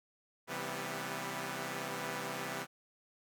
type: chord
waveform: 5% pulse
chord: C major seventh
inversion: none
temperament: equal with one note detuned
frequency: 132.72 / 164.81 / 196 / 246.9 Hz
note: C3 / E3 / G3 / B3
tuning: +25 / 0 / 0 / 0 cents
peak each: -32 dBFS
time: 0.47-2.67 s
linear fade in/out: 50 ms
effects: none